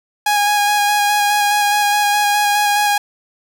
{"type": "tone with vibrato", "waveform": "sawtooth", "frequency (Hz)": 825, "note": "G#5", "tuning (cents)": -12, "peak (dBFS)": -9, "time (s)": [0.26, 2.98], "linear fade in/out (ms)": 5, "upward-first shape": "square", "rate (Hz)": 4.8, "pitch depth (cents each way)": 12, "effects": []}